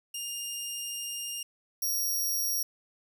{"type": "tone pair in turn", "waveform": "15% pulse", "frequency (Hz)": [2814, 5646], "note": ["F7", "F8"], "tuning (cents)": [12, 18], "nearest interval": "octave", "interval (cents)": 1206, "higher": "second", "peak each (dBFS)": [-27, -22], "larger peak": "second", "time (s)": [[0.14, 1.43], [1.82, 2.63]], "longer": "first", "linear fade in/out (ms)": 5, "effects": []}